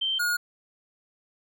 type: tone pair in turn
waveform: sine / square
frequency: 3126 / 1437.4 Hz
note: G7 / F6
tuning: -6 / +49 cents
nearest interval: octave + minor second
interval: 1345 cents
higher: first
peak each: -24 dBFS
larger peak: neither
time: 0.01-0.19 / 0.19-0.37 s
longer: neither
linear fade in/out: 10 ms
effects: none